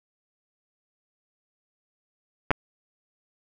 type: clicks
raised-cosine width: 0.5 ms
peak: -5 dBFS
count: 2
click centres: 2.507 / 2.514 s
effects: none